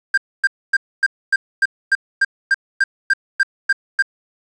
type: tone bursts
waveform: triangle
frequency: 1590 Hz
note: G6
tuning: 24 cents sharp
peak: -9 dBFS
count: 14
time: 0.14-4.024 s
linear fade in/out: 5 ms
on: 36 ms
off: 260 ms
effects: resampled to 22050 Hz + 7-bit